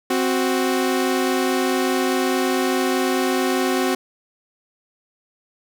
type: tone pair together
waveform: sawtooth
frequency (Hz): 261.6 / 370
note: C4 / F#4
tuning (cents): 0 / 0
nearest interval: tritone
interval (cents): 600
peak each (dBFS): -17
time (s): 0.1-3.95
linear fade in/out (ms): 5
effects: none